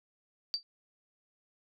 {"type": "tone with exponential decay", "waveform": "sine", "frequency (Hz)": 4645, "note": "D8", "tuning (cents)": -20, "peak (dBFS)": -25, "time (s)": [0.54, 0.63], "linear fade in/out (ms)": 0, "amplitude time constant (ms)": 19, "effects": []}